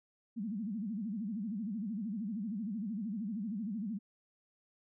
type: tone with vibrato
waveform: sine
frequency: 211.3 Hz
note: G#3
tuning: 30 cents sharp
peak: -35 dBFS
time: 0.36-3.99 s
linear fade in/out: 20 ms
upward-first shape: sine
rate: 13 Hz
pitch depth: 200 cents each way
effects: none